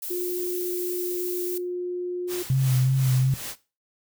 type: noise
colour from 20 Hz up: violet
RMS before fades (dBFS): -33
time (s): 0.02-1.58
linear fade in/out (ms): 5
type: tone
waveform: sine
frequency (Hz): 357.2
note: F4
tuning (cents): +39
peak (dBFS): -26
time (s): 0.1-2.43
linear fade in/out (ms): 10
type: noise with tremolo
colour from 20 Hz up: white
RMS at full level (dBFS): -34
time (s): 2.27-3.56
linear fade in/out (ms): 50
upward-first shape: sine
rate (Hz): 2.7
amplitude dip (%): 70
type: tone with vibrato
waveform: sine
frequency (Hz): 130.81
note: C3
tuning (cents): 0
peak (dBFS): -18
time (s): 2.5-3.34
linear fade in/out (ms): 2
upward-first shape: sine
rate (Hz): 2.7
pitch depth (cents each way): 38
effects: noise-tail reverb RT60 0.3 s tail -17 dB re dry